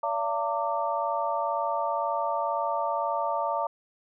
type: tone cluster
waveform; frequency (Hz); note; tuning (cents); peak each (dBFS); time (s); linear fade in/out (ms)
sine; 575 / 677 / 910 / 1172; D5 / E5 / A#5 / D6; -37 / +46 / -42 / -4; -32 / -31 / -29 / -32; 0.03-3.67; 5
effects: none